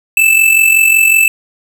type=tone with amplitude modulation; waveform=square; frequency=2639 Hz; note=E7; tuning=1 cent sharp; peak=-4 dBFS; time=0.17-1.28 s; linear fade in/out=2 ms; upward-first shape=sine; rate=45.4 Hz; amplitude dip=60%; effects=none